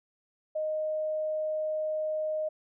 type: tone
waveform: sine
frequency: 620 Hz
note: D#5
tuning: 6 cents flat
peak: -28 dBFS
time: 0.55-2.49 s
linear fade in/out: 10 ms
effects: none